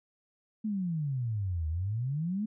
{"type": "exponential two-way sweep", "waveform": "sine", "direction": "down then up", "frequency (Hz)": [222.4, 76.5, 222.4], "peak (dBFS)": -29, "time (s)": [0.64, 2.46], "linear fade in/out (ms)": 10, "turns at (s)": 1.68, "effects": []}